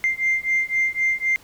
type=beating tone pair; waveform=sine; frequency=2093 / 2096.9 Hz; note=C7 / C7; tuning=0 / +3 cents; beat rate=3.9 Hz; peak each=-21 dBFS; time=0.04-1.36 s; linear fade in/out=0 ms; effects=tanh soft clip ceiling -13 dBFS + pink hiss -50 dBFS RMS until 1.43 s